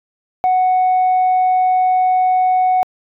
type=tone; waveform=sine; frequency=740 Hz; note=F#5; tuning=in tune; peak=-9 dBFS; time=0.44-2.83 s; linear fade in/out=0 ms; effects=tanh soft clip ceiling -9 dBFS